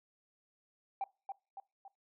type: tone with echo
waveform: sine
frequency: 784 Hz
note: G5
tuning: in tune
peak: -31 dBFS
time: 1.01-1.04 s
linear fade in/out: 2 ms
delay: 280 ms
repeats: 3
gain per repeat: -6 dB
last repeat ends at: 1.88 s
effects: noise-tail reverb RT60 0.3 s tail -23 dB re dry + tanh soft clip ceiling -31 dBFS